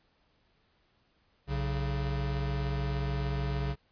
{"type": "tone pair together", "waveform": "square", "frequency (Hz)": [61.78, 138.59], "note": ["B1", "C#3"], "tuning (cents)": [1, 0], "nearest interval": "octave + major second", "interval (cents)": 1399, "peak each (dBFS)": [-33, -33], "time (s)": [1.47, 3.76], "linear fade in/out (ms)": 50, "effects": ["pink hiss -70 dBFS RMS until 3.91 s", "resampled to 11025 Hz"]}